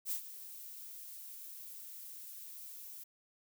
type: noise with ADSR envelope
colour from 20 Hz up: violet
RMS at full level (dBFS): -35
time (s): 0.05-3.04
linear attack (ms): 63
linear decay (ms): 96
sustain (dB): -14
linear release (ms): 9
effects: none